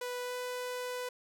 sawtooth tone with pitch glide, 493.9 to 497.6 Hz, B4 to B4, 0 to +13 cents, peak -32 dBFS, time 0.01-1.09 s, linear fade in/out 5 ms, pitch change +13 cents, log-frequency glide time 0.22-0.36 s, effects none

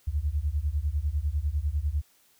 sine beating tone pair, 68.8 / 78.8 Hz, C#2 / D#2, -12 / +23 cents, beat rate 10 Hz, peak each -28 dBFS, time 0.07-2.02 s, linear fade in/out 10 ms, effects white hiss -63 dBFS RMS until 2.39 s

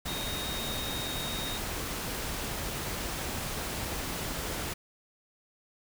sine tone in noise, 3729 Hz, A#7, in tune, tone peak -37 dBFS, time 0.07-1.58 s, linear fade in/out 10 ms, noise pink, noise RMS -35 dBFS, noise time 0.05-4.74 s, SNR -5 dB, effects none

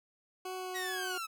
20% pulse tone with vibrato, 370 Hz, F#4, in tune, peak -33 dBFS, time 0.45-1.18 s, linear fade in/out 5 ms, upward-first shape triangle, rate 2.7 Hz, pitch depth 10 cents each way
sawtooth linear sweep, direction down, 1928 to 1281 Hz, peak -33 dBFS, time 0.74-1.27 s, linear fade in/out 20 ms
effects none

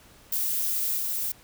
violet noise with level steps, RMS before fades -27 / -29 dBFS, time 0.32-1.32 s, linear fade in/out 5 ms, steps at 0.96 s, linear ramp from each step 10 ms, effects pink hiss -54 dBFS RMS until 1.43 s

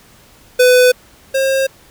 square tone pair in turn, 500 / 535.9 Hz, B4 / C5, +21 / +41 cents, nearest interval minor second, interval 120 cents, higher second, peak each -7 / -13 dBFS, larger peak first, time 0.59-0.92 / 1.34-1.67 s, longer neither, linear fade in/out 10 ms, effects pink hiss -46 dBFS RMS until 1.9 s

